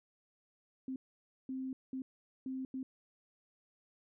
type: tone bursts at uneven times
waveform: sine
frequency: 261.9 Hz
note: C4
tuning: 2 cents sharp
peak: -37 dBFS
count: 5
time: 0.88-0.96 / 1.49-1.73 / 1.93-2.02 / 2.46-2.65 / 2.74-2.83 s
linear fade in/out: 2 ms
effects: none